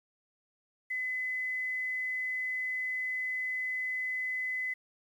sine tone with quantisation, 2020 Hz, B6, 39 cents sharp, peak -31 dBFS, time 0.9-4.74 s, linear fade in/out 10 ms, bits 10, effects none

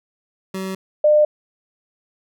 25% pulse / sine tone pair in turn, 190 / 601.9 Hz, F#3 / D5, +46 / +42 cents, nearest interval octave + minor sixth, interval 1996 cents, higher second, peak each -21 / -10 dBFS, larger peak second, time 0.54-0.75 / 1.04-1.25 s, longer neither, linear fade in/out 5 ms, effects none

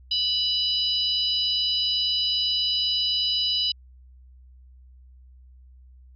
harmonic tone, 987.8 Hz, B5, in tune, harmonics 3 / 4 / 5, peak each -25 / -26 / -27 dBFS, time 0.11-3.72 s, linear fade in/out 5 ms, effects added 63 Hz sine -47 dBFS peak until 6.15 s

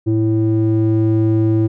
triangle ring-modulated tone, 109.9 Hz, A2, 2 cents flat, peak -7 dBFS, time 0.06-1.68 s, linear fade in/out 20 ms, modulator 220 Hz, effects none

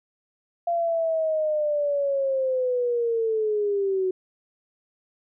sine linear sweep, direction down, 690 to 368.9 Hz, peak -21 dBFS, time 0.67-4.11 s, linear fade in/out 5 ms, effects none

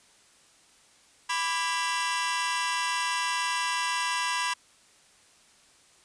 sawtooth tone cluster, 992 / 1171 / 1638 / 2724 Hz, B5 / D6 / G#6 / F7, +7 / -5 / -24 / -44 cents, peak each -25 / -32 / -30 / -31 dBFS, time 1.29-4.54 s, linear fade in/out 10 ms, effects white hiss -59 dBFS RMS until 6.04 s + resampled to 22050 Hz

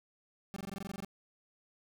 40% pulse tone bursts, 196 Hz, G3, in tune, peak -38 dBFS, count 12, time 0.54-1.047 s, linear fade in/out 0 ms, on 23 ms, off 21 ms, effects none

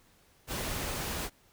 pink noise, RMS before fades -35 dBFS, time 0.47-1.3 s, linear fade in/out 50 ms, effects pink hiss -64 dBFS RMS until 1.52 s

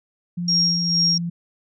sine tone with pitch glide, 174.61 to 171.02 Hz, F3 to F3, 0 to -36 cents, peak -23 dBFS, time 0.37-1.3 s, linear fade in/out 10 ms, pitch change -36 cents, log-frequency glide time 0.48-1.1 s
sine tone with tremolo, 5580 Hz, F8, 2 cents flat, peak -15 dBFS, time 0.48-1.18 s, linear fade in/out 5 ms, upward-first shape sine, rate 2.2 Hz, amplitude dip 55%
effects none

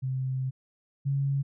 sine tone pair in turn, 130.81 / 138.6 Hz, C3 / C#3, 0 / 0 cents, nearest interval minor second, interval 100 cents, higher second, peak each -27 / -24 dBFS, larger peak second, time 0.02-0.51 / 1.05-1.43 s, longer first, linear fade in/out 20 ms, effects none

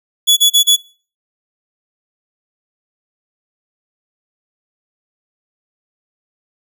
sawtooth tone bursts, 3400 Hz, G#7, 40 cents sharp, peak -4 dBFS, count 4, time 0.27-0.766 s, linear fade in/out 20 ms, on 100 ms, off 32 ms, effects noise-tail reverb RT60 0.4 s tail -22 dB re dry

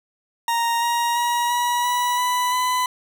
40% pulse tone with pitch steps, 932.3 / 943.7 / 955.2 / 966.9 / 978.7 / 990.6 / 1002.7 Hz, A#5 / A#5 / A#5 / B5 / B5 / B5 / B5, 0 / +21 / +42 / -37 / -16 / +5 / +26 cents, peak -18 dBFS, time 0.48-2.86 s, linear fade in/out 2 ms, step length 340 ms, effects none

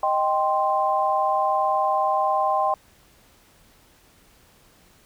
sine chord, C minor, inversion first, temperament equal, 622.3 / 784 / 1046.5 Hz, Eb5 / G5 / C6, 0 / 0 / 0 cents, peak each -25 / -22 / -23 dBFS, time 0.03-2.74 s, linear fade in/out 2 ms, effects pink hiss -56 dBFS RMS until 5.05 s

